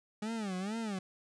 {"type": "tone with vibrato", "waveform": "40% pulse", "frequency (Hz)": 204.7, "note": "G#3", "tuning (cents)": -25, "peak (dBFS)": -34, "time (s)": [0.22, 0.99], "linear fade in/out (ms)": 5, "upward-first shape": "sine", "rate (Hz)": 2.2, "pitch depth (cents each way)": 200, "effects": ["resampled to 22050 Hz"]}